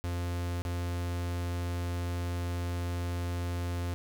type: tone with dropouts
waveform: 45% pulse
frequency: 87.4 Hz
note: F2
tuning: 2 cents sharp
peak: -31 dBFS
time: 0.04-3.94 s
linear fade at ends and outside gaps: 0 ms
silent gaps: 0.62-0.651 s
effects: none